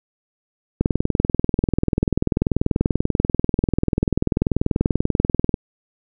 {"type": "click train", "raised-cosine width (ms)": 3, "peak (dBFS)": -4, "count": 98, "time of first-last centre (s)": [0.81, 5.542], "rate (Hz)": 20.5, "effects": []}